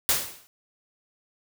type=noise with exponential decay; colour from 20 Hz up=white; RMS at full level=-19 dBFS; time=0.09-0.47 s; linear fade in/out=0 ms; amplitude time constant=81 ms; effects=none